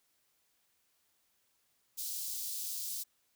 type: high-pass noise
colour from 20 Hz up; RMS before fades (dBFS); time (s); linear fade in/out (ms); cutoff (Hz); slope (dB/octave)
white; -39; 1.97-3.04; 20; 4100; 24
effects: white hiss -75 dBFS RMS until 3.35 s